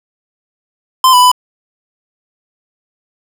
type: tone with pitch steps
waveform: square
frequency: 1035 / 992 / 998 Hz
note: C6 / B5 / B5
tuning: -19 / +7 / +18 cents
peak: -5 dBFS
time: 1.04-1.316 s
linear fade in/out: 2 ms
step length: 92 ms
effects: none